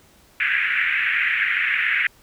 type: band-pass noise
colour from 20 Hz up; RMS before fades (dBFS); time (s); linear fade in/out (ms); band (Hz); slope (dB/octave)
pink; -21; 0.4-2.07; 2; 1600 to 2500; 48
effects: pink hiss -54 dBFS RMS until 2.22 s